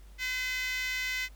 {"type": "tone with high-pass filter", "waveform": "5% pulse", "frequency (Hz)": 509, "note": "C5", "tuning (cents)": -48, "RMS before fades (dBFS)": -33, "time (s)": [0.18, 1.29], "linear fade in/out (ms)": 50, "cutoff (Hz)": 1900, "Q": 5.6, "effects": ["added 50 Hz sine -48 dBFS peak until 1.35 s", "pink hiss -62 dBFS RMS until 1.35 s"]}